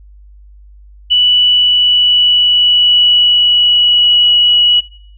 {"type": "tone with pitch glide", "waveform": "sine", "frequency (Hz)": [2960, 2926], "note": ["F#7", "F#7"], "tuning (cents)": [0, -20], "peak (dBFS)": -6, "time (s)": [1.1, 4.81], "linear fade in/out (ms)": 20, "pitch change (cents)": -20, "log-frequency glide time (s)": [1.43, 4.26], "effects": ["noise-tail reverb RT60 0.6 s tail -21 dB re dry", "added 50 Hz sine -36 dBFS peak until 5.17 s"]}